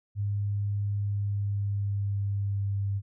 sine tone with pitch glide, 101.7 to 99.55 Hz, G#2 to G2, -36 to +27 cents, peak -26 dBFS, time 0.15-3.02 s, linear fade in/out 50 ms, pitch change -37 cents, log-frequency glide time 0.97-2.79 s, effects none

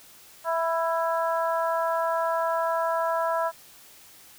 harmonic tone with a mistuned harmonic, 329.6 Hz, E4, in tune, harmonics 2 / 3 / 4 / 5, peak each -26 / -27 / -31 / -36 dBFS, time 0.44-3.52 s, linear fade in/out 50 ms, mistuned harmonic 4, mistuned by +18 cents, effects white hiss -51 dBFS RMS until 4.38 s

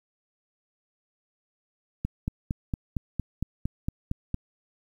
click train, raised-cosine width 5 ms, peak -15 dBFS, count 11, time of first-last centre 2.05-4.344 s, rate 4.36 Hz, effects 9-bit

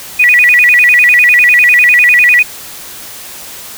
sine tone with vibrato, 2196 Hz, C#7, 17 cents flat, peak -3 dBFS, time 0.19-2.43 s, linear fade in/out 10 ms, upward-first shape square, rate 10 Hz, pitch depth 210 cents each way, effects white hiss -28 dBFS RMS until 3.77 s

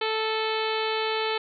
harmonic tone with a mistuned harmonic, 439.6 Hz, A4, 2 cents flat, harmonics 1 / 2 / 3 / 4 / 5 / 6 / 7 / 8 / 9 / 10, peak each -28 / -31 / -34 / -37 / -36 / -36 / -35 / -38 / -38 / -41 dBFS, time 0.01-1.38 s, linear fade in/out 5 ms, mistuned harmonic 6, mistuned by -28 cents, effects none

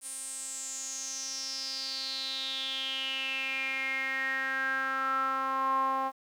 sawtooth tone with band-pass filter sweep, 266.5 Hz, C4, 32 cents sharp, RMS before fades -33 dBFS, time 0.01-6.12 s, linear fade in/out 50 ms, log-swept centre 9400 to 930 Hz, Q 8, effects 10-bit

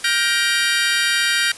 25% pulse chord, G minor seventh, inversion third, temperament just, 1411.2 / 1568 / 1881.6 / 2352 Hz, F6 / G6 / Bb6 / D7, +18 / 0 / +16 / +2 cents, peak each -20 / -17 / -17 / -20 dBFS, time 0.04-1.52 s, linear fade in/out 5 ms, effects white hiss -37 dBFS RMS until 1.57 s + resampled to 24000 Hz

